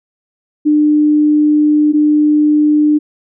sine tone pair in turn, 300 / 300 Hz, D4 / D4, +37 / +37 cents, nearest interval unison, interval 0 cents, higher neither, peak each -7 dBFS, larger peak neither, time 0.65-1.93 / 1.93-2.99 s, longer first, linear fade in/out 20 ms, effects none

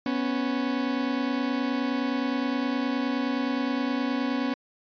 40% pulse tone pair together, 246.9 / 276.5 Hz, B3 / C#4, 0 / -4 cents, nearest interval major second, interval 196 cents, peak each -27 dBFS, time 0.06-4.54 s, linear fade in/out 2 ms, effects resampled to 11025 Hz

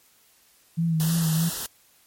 sine tone with vibrato, 162.7 Hz, E3, 22 cents flat, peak -20 dBFS, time 0.77-1.5 s, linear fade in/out 20 ms, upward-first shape sine, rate 3.2 Hz, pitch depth 51 cents each way
white band-stop noise, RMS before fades -31 dBFS, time 1-1.66 s, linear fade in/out 0 ms, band 1900 to 2700 Hz, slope 96 dB/octave
effects white hiss -59 dBFS RMS until 2.06 s + MP3 64 kbps

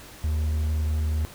triangle tone, 77 Hz, D#2, 17 cents flat, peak -20 dBFS, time 0.24-1.25 s, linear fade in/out 0 ms, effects pink hiss -45 dBFS RMS until 1.34 s

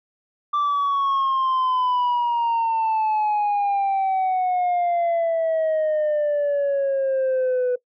sine exponential sweep, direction down, 1176 to 493.9 Hz, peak -16 dBFS, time 0.53-7.76 s, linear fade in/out 10 ms, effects noise-tail reverb RT60 0.1 s tail -20 dB re dry + tanh soft clip ceiling -17 dBFS

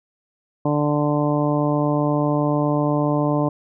harmonic tone, 147.6 Hz, D3, 9 cents sharp, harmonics 1 / 2 / 3 / 4 / 5 / 6 / 7, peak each -22 / -21 / -28 / -24 / -30 / -30 / -29 dBFS, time 0.65-3.49 s, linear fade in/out 5 ms, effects none

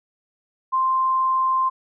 sine tone, 1046.5 Hz, C6, in tune, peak -17 dBFS, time 0.72-1.7 s, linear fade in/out 20 ms, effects none

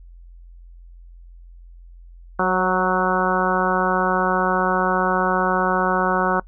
harmonic tone with a mistuned harmonic, 185 Hz, F#3, in tune, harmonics 1 / 2 / 3 / 4 / 5 / 6 / 7 / 8, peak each -25 / -25 / -25 / -25 / -25 / -25 / -25 / -25 dBFS, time 2.39-6.4 s, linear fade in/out 5 ms, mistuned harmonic 3, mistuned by -18 cents, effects noise-tail reverb RT60 0.1 s tail -23 dB re dry + added 43 Hz sine -40 dBFS peak until 6.47 s

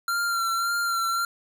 square tone with vibrato, 1375 Hz, F6, 27 cents flat, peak -24 dBFS, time 0.08-1.25 s, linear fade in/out 2 ms, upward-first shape sine, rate 1.8 Hz, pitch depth 29 cents each way, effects none

